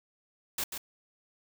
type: noise with echo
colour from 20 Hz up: white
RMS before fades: -32 dBFS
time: 0.58-0.64 s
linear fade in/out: 5 ms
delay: 140 ms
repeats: 1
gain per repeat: -6 dB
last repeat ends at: 0.78 s
effects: none